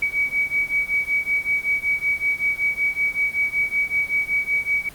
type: beating tone pair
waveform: sine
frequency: 2268 / 2273.3 Hz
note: C#7 / C#7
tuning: +39 / +43 cents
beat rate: 5.3 Hz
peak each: -22 / -23 dBFS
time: 0.02-4.89 s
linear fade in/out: 5 ms
effects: pink hiss -43 dBFS RMS until 4.94 s + Opus 48 kbps